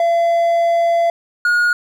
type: tone pair in turn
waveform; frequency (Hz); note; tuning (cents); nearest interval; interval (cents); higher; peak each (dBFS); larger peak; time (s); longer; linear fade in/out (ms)
triangle; 679 / 1438.8; F5 / F#6; -49 / -49; octave + minor second; 1300; second; -10; neither; 0-1.1 / 1.45-1.73; first; 2
effects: none